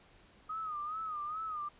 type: tone with vibrato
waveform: sine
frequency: 1244.5 Hz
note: D#6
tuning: in tune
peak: -36 dBFS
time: 0.49-1.69 s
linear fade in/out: 10 ms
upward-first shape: sine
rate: 2.4 Hz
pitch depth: 92 cents each way
effects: pink hiss -62 dBFS RMS until 1.79 s + resampled to 8000 Hz